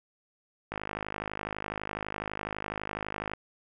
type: click train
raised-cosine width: 0.5 ms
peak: -18 dBFS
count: 137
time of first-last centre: 0.72-3.335 s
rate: 52 Hz
effects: none

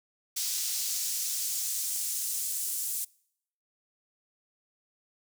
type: noise with high-pass filter sweep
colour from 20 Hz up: pink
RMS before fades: -32 dBFS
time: 0.36-3.05 s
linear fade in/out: 10 ms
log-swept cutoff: 5200 to 8600 Hz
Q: 1.2
effects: noise-tail reverb RT60 0.7 s tail -25 dB re dry

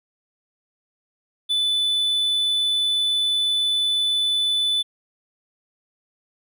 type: tone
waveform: triangle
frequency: 3494 Hz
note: A7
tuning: 13 cents flat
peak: -17 dBFS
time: 1.49-4.83 s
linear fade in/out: 20 ms
effects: none

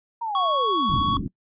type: linear sweep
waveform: sine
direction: down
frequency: 950 to 65.41 Hz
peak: -25 dBFS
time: 0.21-1.01 s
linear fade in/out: 10 ms
type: tone with pitch glide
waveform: square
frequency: 1108.7 to 1116.4 Hz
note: C#6 to C#6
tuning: 0 to +12 cents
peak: -21 dBFS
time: 0.35-1.17 s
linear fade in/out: 2 ms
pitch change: +12 cents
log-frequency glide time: 0.55-0.83 s
type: low-pass noise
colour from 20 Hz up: white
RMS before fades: -28 dBFS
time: 0.89-1.28 s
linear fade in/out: 5 ms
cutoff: 300 Hz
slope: 48 dB/octave
effects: noise-tail reverb RT60 0.1 s tail -21 dB re dry + resampled to 8000 Hz

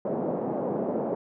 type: band-pass noise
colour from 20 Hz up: white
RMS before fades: -29 dBFS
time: 0.05-1.15 s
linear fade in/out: 2 ms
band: 170 to 630 Hz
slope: 24 dB/octave
effects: none

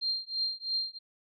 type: tone with tremolo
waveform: sine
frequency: 4186 Hz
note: C8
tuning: in tune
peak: -26 dBFS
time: 0.01-0.99 s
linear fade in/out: 20 ms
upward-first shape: triangle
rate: 3 Hz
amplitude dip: 100%
effects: none

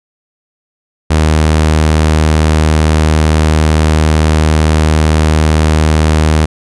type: tone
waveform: sawtooth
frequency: 77.78 Hz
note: D#2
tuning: in tune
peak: -3 dBFS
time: 1.1-6.46 s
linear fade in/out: 10 ms
effects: resampled to 24000 Hz

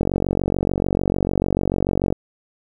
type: click train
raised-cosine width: 2 ms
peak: -6 dBFS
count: 100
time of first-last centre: 0.01-2.125 s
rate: 46.8 Hz
effects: 8-bit

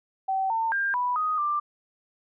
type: tone with pitch steps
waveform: sine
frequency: 768 / 902 / 1598 / 986 / 1248 / 1184 Hz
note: G5 / A5 / G6 / B5 / D#6 / D6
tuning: -36 / +43 / +33 / -3 / +5 / +14 cents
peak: -23 dBFS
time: 0.28-1.6 s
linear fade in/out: 10 ms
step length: 220 ms
effects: none

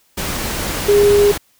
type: tone in noise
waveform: sine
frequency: 408.7 Hz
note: G#4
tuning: 28 cents flat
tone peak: -8 dBFS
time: 0.88-1.32 s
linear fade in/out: 10 ms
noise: pink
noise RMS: -22 dBFS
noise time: 0.17-1.38 s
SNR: +11 dB
effects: white hiss -57 dBFS RMS until 1.59 s

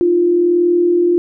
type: tone pair together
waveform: sine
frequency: 308 / 349.2 Hz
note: D#4 / F4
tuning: -17 / 0 cents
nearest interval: major second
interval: 217 cents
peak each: -21 / -10 dBFS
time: 0.01-1.18 s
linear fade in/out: 0 ms
effects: none

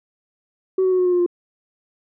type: tone with pitch steps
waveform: sine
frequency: 377.3 / 372.8 / 368.3 / 363.8 / 359.4 / 355.1 / 350.8 Hz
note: F#4 / F#4 / F#4 / F#4 / F4 / F4 / F4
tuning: +34 / +13 / -8 / -29 / +50 / +29 / +8 cents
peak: -13 dBFS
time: 0.78-1.263 s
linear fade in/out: 5 ms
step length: 69 ms
effects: tanh soft clip ceiling -12 dBFS

